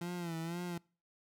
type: tone with vibrato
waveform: 30% pulse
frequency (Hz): 170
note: F3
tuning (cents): -46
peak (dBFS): -35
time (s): 0.01-0.78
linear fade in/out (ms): 5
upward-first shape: sine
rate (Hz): 2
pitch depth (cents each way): 75
effects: noise-tail reverb RT60 0.4 s tail -25 dB re dry